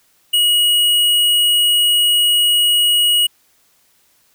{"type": "tone with hard clipping", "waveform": "triangle", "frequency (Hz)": 2900, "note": "F#7", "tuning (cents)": -35, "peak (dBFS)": -12, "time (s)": [0.33, 3.27], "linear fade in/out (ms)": 10, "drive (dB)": 18, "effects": ["white hiss -57 dBFS RMS until 4.34 s"]}